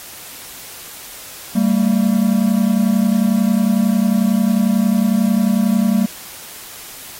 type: tone pair together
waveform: triangle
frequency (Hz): 196 / 227.1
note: G3 / A#3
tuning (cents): 0 / -45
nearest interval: minor third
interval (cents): 255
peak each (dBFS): -13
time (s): 1.55-6.06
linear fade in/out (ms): 10
effects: white hiss -35 dBFS RMS until 7.19 s + AAC 48 kbps